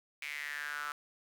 sawtooth tone with high-pass filter sweep, 146.83 Hz, D3, in tune, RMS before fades -40 dBFS, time 0.22-0.92 s, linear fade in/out 2 ms, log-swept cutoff 2300 to 1300 Hz, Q 6.9, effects none

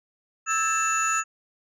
sine tone cluster, 1309 / 1629 / 1761 / 2660 / 6750 Hz, E6 / G#6 / A6 / E7 / G#8, -13 / -34 / +1 / +15 / +27 cents, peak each -23 / -31 / -32 / -29 / -26 dBFS, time 0.46-1.24 s, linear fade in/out 50 ms, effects tanh soft clip ceiling -16 dBFS

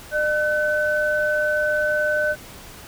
sine tone pair together, 603 / 1514.6 Hz, D5 / F#6, +46 / +40 cents, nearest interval octave + major third, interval 1594 cents, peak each -21 dBFS, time 0.11-2.36 s, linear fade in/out 50 ms, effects pink hiss -41 dBFS RMS until 2.87 s

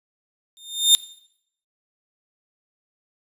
sawtooth tone with exponential growth, 3637 Hz, A#7, 43 cents flat, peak -5 dBFS, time 0.57-0.95 s, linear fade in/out 0 ms, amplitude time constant 82 ms, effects noise-tail reverb RT60 0.7 s tail -19 dB re dry + resampled to 32000 Hz

